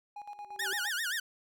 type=tone with tremolo; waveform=triangle; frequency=825 Hz; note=G#5; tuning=12 cents flat; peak=-38 dBFS; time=0.16-0.89 s; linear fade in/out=5 ms; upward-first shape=square; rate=8.7 Hz; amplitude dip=70%
type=tone with exponential growth; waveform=sine; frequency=387.4 Hz; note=G4; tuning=20 cents flat; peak=-38 dBFS; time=0.32-0.73 s; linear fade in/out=0 ms; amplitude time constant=87 ms
type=tone with vibrato; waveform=sawtooth; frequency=1629 Hz; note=G#6; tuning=34 cents flat; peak=-28 dBFS; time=0.59-1.2 s; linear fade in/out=5 ms; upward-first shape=sine; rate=7.6 Hz; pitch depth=240 cents each way
effects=none